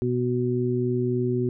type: harmonic tone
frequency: 123.47 Hz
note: B2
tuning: in tune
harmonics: 1 / 2 / 3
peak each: -26 / -27 / -25 dBFS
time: 0.02-1.49 s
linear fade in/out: 0 ms
effects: none